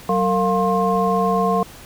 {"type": "tone cluster", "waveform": "sine", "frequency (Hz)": [189, 456.2, 703, 1063], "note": ["F#3", "A#4", "F5", "C6"], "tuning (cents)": [37, -37, 11, 27], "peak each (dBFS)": -21, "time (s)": [0.09, 1.63], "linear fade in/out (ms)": 2, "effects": ["pink hiss -41 dBFS RMS until 1.85 s"]}